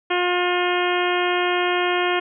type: harmonic tone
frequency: 356.6 Hz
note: F4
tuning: 36 cents sharp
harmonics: 1 / 2 / 3 / 4 / 5 / 6 / 7 / 8 / 9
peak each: -22 / -25 / -27 / -28 / -29 / -30 / -30 / -31 / -32 dBFS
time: 0.1-2.2 s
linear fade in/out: 10 ms
effects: none